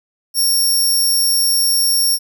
15% pulse tone, 5510 Hz, F8, 24 cents flat, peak -7 dBFS, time 0.34-2.19 s, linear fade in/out 50 ms, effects none

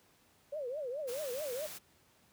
sine tone with vibrato, 546 Hz, C#5, 26 cents flat, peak -36 dBFS, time 0.52-1.67 s, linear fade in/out 10 ms, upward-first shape triangle, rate 4.7 Hz, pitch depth 270 cents each way
white noise, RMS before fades -46 dBFS, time 1.07-1.79 s, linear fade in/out 20 ms
effects pink hiss -67 dBFS RMS until 2.32 s + high-pass 80 Hz 12 dB/octave

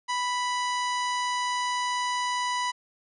harmonic tone with a mistuned harmonic, 987.8 Hz, B5, in tune, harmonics 1 / 2 / 3 / 4 / 5 / 6 / 7 / 9, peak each -27 / -33 / -37 / -39 / -41 / -43 / -44 / -46 dBFS, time 0.08-2.72 s, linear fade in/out 20 ms, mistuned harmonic 7, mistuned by -39 cents, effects none

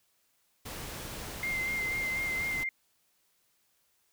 pink noise, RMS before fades -41 dBFS, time 0.65-2.64 s, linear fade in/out 10 ms
sine tone with vibrato, 2093 Hz, C7, in tune, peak -30 dBFS, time 1.43-2.69 s, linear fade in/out 2 ms, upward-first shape sine, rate 4.1 Hz, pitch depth 25 cents each way
effects white hiss -72 dBFS RMS until 4.12 s

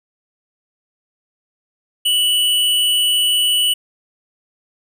square tone with amplitude modulation, 2958 Hz, F#7, 1 cent flat, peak -12 dBFS, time 2.05-3.74 s, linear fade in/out 10 ms, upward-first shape sine, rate 211 Hz, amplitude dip 40%, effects none

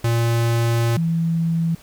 square / sine tone pair in turn, 116.54 / 165.51 Hz, A#2 / E3, 0 / +7 cents, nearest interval tritone, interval 607 cents, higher second, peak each -17 dBFS, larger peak neither, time 0.04-0.97 / 0.97-1.75 s, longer first, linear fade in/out 5 ms, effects pink hiss -48 dBFS RMS until 1.82 s

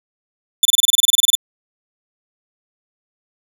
sawtooth tone bursts, 3520 Hz, A7, in tune, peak -6 dBFS, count 15, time 0.63-1.352 s, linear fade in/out 2 ms, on 22 ms, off 28 ms, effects none

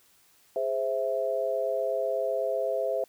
sine chord, Ab augmented, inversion none, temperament equal, 415.3 / 523.3 / 659.3 Hz, Ab4 / C5 / E5, 0 / 0 / 0 cents, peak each -33 / -29 / -29 dBFS, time 0.56-3.04 s, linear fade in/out 2 ms, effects white hiss -62 dBFS RMS until 3.08 s

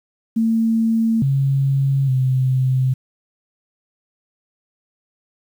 sine tone with pitch steps, 225.6 / 136.8 / 129.9 Hz, A3 / C#3 / C3, +44 / -23 / -12 cents, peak -14 dBFS, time 0.36-2.94 s, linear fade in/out 10 ms, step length 860 ms, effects 8-bit

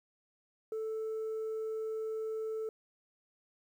sine tone, 440 Hz, A4, in tune, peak -32 dBFS, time 0.72-2.69 s, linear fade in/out 2 ms, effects tanh soft clip ceiling -33 dBFS + 11-bit

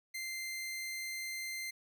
sawtooth tone, 2085 Hz, C7, 7 cents flat, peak -35 dBFS, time 0.14-1.71 s, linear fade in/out 10 ms, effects none

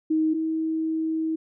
sine tone pair in turn, 314.9 / 319.7 Hz, D#4 / D#4, +21 / +47 cents, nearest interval unison, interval 26 cents, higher second, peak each -19 / -23 dBFS, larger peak first, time 0.1-0.34 / 0.34-1.36 s, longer second, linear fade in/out 10 ms, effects none

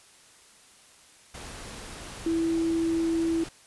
sine tone in noise, 329.6 Hz, E4, in tune, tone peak -23 dBFS, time 2.26-3.44 s, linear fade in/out 5 ms, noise pink, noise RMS -41 dBFS, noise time 1.34-3.49 s, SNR +15 dB, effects white hiss -55 dBFS RMS until 3.66 s + resampled to 24000 Hz

